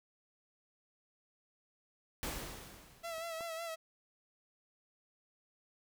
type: noise with exponential decay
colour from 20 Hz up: pink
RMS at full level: -38 dBFS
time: 2.23-3.48 s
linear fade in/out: 0 ms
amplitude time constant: 270 ms
type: tone with vibrato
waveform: sawtooth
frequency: 661 Hz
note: E5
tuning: 5 cents sharp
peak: -36 dBFS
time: 3.03-3.76 s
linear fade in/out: 20 ms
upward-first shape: sine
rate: 5.4 Hz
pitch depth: 47 cents each way
type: clicks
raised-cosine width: 1 ms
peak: -44 / -35 dBFS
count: 2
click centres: 3.182 / 3.408 s
effects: none